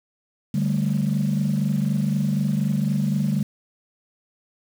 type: chord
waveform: sine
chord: D suspended fourth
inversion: none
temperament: equal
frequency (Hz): 146.83 / 196 / 220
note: D3 / G3 / A3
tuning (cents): 0 / 0 / 0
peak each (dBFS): -22 / -22 / -25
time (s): 0.54-3.43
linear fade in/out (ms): 5
effects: tanh soft clip ceiling -13 dBFS + 7-bit